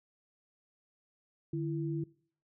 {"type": "tone pair together", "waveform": "sine", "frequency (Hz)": [149.49, 332.8], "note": ["D3", "E4"], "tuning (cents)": [31, 17], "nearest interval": "octave + major second", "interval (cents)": 1386, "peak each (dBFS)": [-34, -35], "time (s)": [1.53, 2.04], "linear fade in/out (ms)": 5, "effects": ["noise-tail reverb RT60 0.5 s tail -21 dB re dry"]}